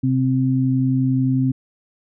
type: tone pair together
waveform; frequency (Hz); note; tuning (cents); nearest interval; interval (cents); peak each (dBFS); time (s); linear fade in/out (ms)
sine; 130.27 / 261.6; C3 / C4; -7 / 0; octave; 1207; -18; 0.03-1.52; 10
effects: none